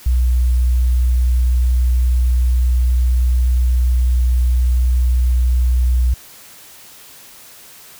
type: tone with sample-and-hold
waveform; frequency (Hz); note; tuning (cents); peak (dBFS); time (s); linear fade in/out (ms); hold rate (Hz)
sine; 61.74; B1; 0; -11; 0.06-6.14; 5; 11025
effects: white hiss -41 dBFS RMS until 7.99 s